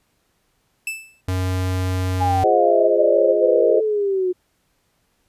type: tone with exponential decay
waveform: 45% pulse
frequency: 2637 Hz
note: E7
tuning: in tune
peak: -21 dBFS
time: 0.87-1.21 s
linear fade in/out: 2 ms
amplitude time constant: 73 ms
type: tone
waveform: square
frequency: 92.5 Hz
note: F#2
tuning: in tune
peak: -20 dBFS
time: 1.28-2.44 s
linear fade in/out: 5 ms
type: exponential sweep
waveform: sine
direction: down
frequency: 830.6 to 358.6 Hz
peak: -17 dBFS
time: 2.2-4.33 s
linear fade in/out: 20 ms
type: chord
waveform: sine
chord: F minor seventh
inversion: none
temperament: equal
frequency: 349.2 / 415.3 / 523.3 / 622.3 Hz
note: F4 / Ab4 / C5 / Eb5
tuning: 0 / 0 / 0 / 0 cents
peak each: -22 / -19 / -19 / -19 dBFS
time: 2.43-3.81 s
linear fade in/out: 20 ms
effects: pink hiss -66 dBFS RMS until 5.28 s + resampled to 32000 Hz